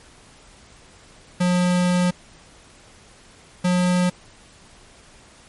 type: tone pair in turn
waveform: square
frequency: 179 / 179.79 Hz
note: F3 / F#3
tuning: +43 / -49 cents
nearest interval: unison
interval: 8 cents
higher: second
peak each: -17 dBFS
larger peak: neither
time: 1.4-2.11 / 3.64-4.1 s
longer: first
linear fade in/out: 10 ms
effects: pink hiss -49 dBFS RMS until 5.48 s + MP3 48 kbps